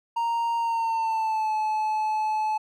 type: tone with pitch glide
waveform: triangle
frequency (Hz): 930 to 862.7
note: A#5 to A5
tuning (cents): -4 to -34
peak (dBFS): -21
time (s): 0.16-2.58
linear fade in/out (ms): 10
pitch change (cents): -130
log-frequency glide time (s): 0.58-1.54
effects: none